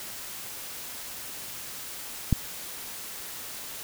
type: click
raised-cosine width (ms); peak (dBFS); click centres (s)
5; -8; 2.327
effects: white hiss -39 dBFS RMS until 3.83 s